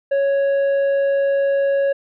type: tone with tanh clipping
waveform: triangle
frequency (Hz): 554.4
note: C#5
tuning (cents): 0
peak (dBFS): -16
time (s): 0.11-1.93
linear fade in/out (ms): 10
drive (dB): 10
effects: none